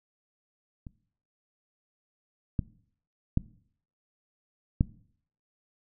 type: clicks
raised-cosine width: 5 ms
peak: -29 / -14 / -11 / -9 dBFS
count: 4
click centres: 0.868 / 2.592 / 3.374 / 4.809 s
effects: noise-tail reverb RT60 0.6 s tail -20 dB re dry

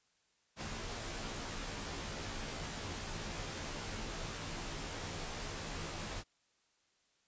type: noise with comb filter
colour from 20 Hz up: pink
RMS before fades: -42 dBFS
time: 0.56-6.24 s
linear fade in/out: 50 ms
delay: 16 ms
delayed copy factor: -0.8
effects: white hiss -75 dBFS RMS until 7.27 s + resampled to 16000 Hz

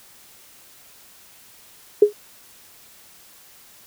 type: tone with exponential decay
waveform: sine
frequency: 415.3 Hz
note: G#4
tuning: in tune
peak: -4 dBFS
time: 2.02-2.13 s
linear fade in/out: 5 ms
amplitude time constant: 23 ms
effects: white hiss -49 dBFS RMS until 3.86 s

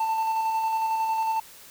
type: tone with tremolo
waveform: triangle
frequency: 890 Hz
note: A5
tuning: 20 cents sharp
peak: -20 dBFS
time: 0-1.4 s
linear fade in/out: 5 ms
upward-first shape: square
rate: 11 Hz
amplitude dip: 25%
effects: white hiss -48 dBFS RMS until 1.7 s

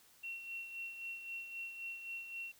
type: tone with tremolo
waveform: sine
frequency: 2726 Hz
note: F7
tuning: 43 cents flat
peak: -40 dBFS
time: 0.23-2.52 s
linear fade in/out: 10 ms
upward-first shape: sine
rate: 3.8 Hz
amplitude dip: 55%
effects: white hiss -65 dBFS RMS until 2.59 s

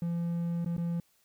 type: tone with dropouts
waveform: triangle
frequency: 170.4 Hz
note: F3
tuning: 42 cents flat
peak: -27 dBFS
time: 0.02-1 s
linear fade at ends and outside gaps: 2 ms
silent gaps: 0.647-0.66 / 0.767-0.779 s
effects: white hiss -69 dBFS RMS until 1.24 s

